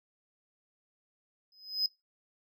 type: tone with exponential growth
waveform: triangle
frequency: 5050 Hz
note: D#8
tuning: 25 cents sharp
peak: -22 dBFS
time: 1.52-1.86 s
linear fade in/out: 2 ms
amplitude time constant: 72 ms
effects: noise-tail reverb RT60 0.2 s tail -21 dB re dry + tanh soft clip ceiling -19 dBFS